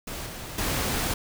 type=noise with level steps; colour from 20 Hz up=pink; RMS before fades=-35 / -38 / -27 dBFS; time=0.07-1.14 s; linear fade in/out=5 ms; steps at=0.26 / 0.58 s; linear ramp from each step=5 ms; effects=none